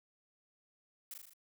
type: noise with echo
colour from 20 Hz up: blue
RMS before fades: -45 dBFS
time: 1.11-1.14 s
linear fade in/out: 2 ms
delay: 39 ms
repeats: 5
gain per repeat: -3 dB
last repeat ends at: 1.335 s
effects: none